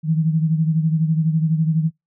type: beating tone pair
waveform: sine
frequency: 158.1 / 170.1 Hz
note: D#3 / F3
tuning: +28 / -45 cents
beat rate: 12 Hz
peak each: -16 / -23 dBFS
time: 0.03-1.91 s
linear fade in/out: 50 ms
effects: noise-tail reverb RT60 0.2 s tail -26 dB re dry